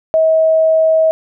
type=tone; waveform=sine; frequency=640 Hz; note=D#5; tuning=49 cents sharp; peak=-8 dBFS; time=0.14-1.11 s; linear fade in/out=0 ms; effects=none

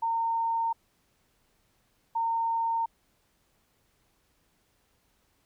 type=tone pair in turn; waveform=sine; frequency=915 / 915 Hz; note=A#5 / A#5; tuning=-32 / -32 cents; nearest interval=unison; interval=0 cents; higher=neither; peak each=-25 dBFS; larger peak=neither; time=0.02-0.73 / 2.15-2.86 s; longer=neither; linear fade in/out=10 ms; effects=pink hiss -70 dBFS RMS until 5.45 s

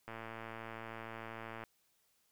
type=click train; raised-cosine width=0.5 ms; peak=-30 dBFS; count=177; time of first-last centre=0.08-1.638 s; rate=113 Hz; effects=white hiss -75 dBFS RMS until 2.31 s

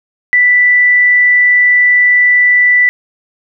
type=tone; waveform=sine; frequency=1975.5 Hz; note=B6; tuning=in tune; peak=-5 dBFS; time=0.33-2.89 s; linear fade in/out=0 ms; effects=none

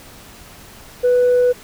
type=tone; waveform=sine; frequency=493.9 Hz; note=B4; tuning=in tune; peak=-9 dBFS; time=1.03-1.53 s; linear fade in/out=20 ms; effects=tanh soft clip ceiling -9 dBFS + pink hiss -41 dBFS RMS until 1.63 s

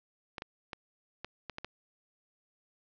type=clicks; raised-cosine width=0.3 ms; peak=-23 dBFS; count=7; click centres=0.382 / 0.421 / 0.732 / 1.246 / 1.497 / 1.584 / 1.646 s; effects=resampled to 16000 Hz + 10-bit

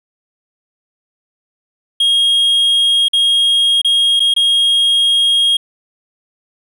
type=tone with dropouts; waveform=triangle; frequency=3260 Hz; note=G#7; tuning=33 cents flat; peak=-8 dBFS; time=2-5.57 s; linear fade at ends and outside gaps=5 ms; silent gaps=3.084-3.132 / 3.817-3.846 / 4.196-4.202 / 4.34-4.363 s; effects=none

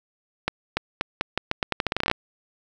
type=accelerating click train; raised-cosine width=0.3 ms; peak=-6 dBFS; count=18; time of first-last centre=0.48-2.114 s; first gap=290 ms; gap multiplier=0.83; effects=8-bit

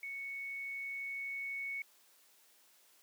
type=tone with level ramp; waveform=sine; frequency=2217 Hz; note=C#7; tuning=in tune; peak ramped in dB=-40 to -37 dBFS; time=0.03-1.82 s; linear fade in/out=2 ms; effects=white hiss -66 dBFS RMS until 3.02 s + high-pass 300 Hz 12 dB/octave

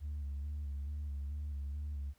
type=tone with vibrato; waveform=sine; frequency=72 Hz; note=D2; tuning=34 cents flat; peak=-35 dBFS; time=0-2.14 s; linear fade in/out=50 ms; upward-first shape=square; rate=2.3 Hz; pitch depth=41 cents each way; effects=tanh soft clip ceiling -35 dBFS + pink hiss -72 dBFS RMS until 2.18 s

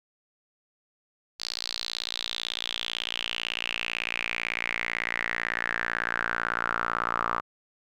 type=tone with band-pass filter sweep; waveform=sawtooth; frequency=58 Hz; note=A#1; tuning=8 cents flat; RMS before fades=-31 dBFS; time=1.39-7.41 s; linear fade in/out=20 ms; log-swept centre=4600 to 1200 Hz; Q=5.5; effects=none

